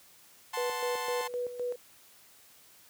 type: chord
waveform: sawtooth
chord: F# diminished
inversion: none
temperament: equal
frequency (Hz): 740 / 880 / 1046.5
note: F#5 / A5 / C6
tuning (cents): 0 / 0 / 0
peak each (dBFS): -39 / -33 / -33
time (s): 0.53-1.28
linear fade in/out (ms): 10
type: tone with tremolo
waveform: sine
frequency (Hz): 490.3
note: B4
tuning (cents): -13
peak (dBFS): -30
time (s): 0.57-1.76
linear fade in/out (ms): 5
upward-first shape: square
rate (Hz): 3.9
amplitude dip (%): 65
effects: white hiss -58 dBFS RMS until 2.89 s + high-pass 60 Hz 12 dB/octave